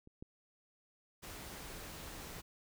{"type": "clicks", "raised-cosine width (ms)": 3, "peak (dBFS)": [-43, -34], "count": 2, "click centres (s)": [0.074, 0.225]}
{"type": "noise", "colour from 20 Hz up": "pink", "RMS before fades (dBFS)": -48, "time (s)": [1.22, 2.42], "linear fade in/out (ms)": 20}
{"effects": []}